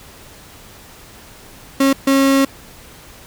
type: tone bursts at uneven times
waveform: 35% pulse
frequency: 272.3 Hz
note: C#4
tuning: 31 cents flat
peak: -9 dBFS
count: 2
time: 1.8-1.93 / 2.07-2.45 s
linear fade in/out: 5 ms
effects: pink hiss -41 dBFS RMS until 3.26 s